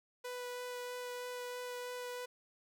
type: tone with vibrato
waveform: sawtooth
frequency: 493.9 Hz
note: B4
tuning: in tune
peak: -37 dBFS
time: 0.24-2.26 s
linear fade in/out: 10 ms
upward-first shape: sine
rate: 3.1 Hz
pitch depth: 8 cents each way
effects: none